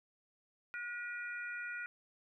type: harmonic tone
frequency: 481.9 Hz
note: B4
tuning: 43 cents flat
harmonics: 3 / 4 / 5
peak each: -41 / -47 / -47 dBFS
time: 0.74-1.86 s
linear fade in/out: 0 ms
effects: none